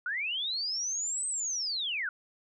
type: linear two-way sweep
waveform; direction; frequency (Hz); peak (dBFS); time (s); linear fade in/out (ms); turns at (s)
sine; up then down; 1396.9 to 8300 to 1396.9; -30; 0.06-2.09; 2; 1.27
effects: none